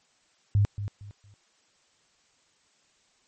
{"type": "tone with echo", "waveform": "sine", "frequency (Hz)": 101.7, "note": "G#2", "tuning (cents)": -36, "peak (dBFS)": -18, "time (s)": [0.55, 0.65], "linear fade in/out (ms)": 0, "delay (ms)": 230, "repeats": 3, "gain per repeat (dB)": -11, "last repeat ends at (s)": 1.34, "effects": ["white hiss -66 dBFS RMS until 3.27 s", "MP3 32 kbps"]}